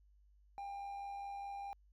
triangle tone with amplitude modulation, 799 Hz, G5, 33 cents sharp, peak -39 dBFS, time 0.58-1.73 s, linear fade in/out 0 ms, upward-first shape sine, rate 84.8 Hz, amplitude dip 35%, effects added 50 Hz sine -64 dBFS peak until 1.92 s

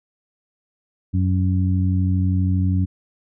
harmonic tone, 92.5 Hz, F#2, in tune, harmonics 1 / 2 / 3, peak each -17 / -23 / -27 dBFS, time 1.13-2.86 s, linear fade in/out 20 ms, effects none

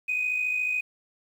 sine tone pair together, 2445 / 2499 Hz, D#7 / D#7, -31 / +7 cents, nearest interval unison, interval 38 cents, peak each -32 / -24 dBFS, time 0.08-0.81 s, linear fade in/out 10 ms, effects tanh soft clip ceiling -19 dBFS + 9-bit

